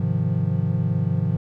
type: chord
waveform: triangle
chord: F minor seventh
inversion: first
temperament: equal with one note detuned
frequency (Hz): 103.83 / 130.81 / 156.01 / 174.61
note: Ab2 / C3 / Eb3 / F3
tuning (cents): 0 / 0 / +5 / 0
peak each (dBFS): -23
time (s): 0-1.37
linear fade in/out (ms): 5
effects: none